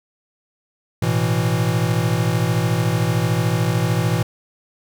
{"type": "chord", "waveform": "square", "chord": "A suspended second", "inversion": "none", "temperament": "equal", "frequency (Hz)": [110, 123.47, 164.81], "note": ["A2", "B2", "E3"], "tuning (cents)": [0, 0, 0], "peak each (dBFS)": -22, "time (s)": [1.02, 4.23], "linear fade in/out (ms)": 5, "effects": []}